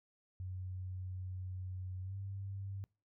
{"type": "tone with pitch glide", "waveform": "sine", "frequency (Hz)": [92.5, 97.94], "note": ["F#2", "G2"], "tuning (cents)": [0, -1], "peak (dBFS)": -40, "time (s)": [0.4, 2.84], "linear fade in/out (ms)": 0, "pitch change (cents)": 99, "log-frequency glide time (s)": [2.02, 2.15], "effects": ["noise-tail reverb RT60 0.3 s tail -25 dB re dry"]}